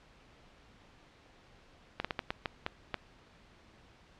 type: slowing click train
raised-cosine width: 0.3 ms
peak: -16 dBFS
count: 8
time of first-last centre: 2-2.943 s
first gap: 46 ms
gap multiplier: 1.35
effects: pink hiss -60 dBFS RMS until 4.19 s + low-pass 4000 Hz 12 dB/octave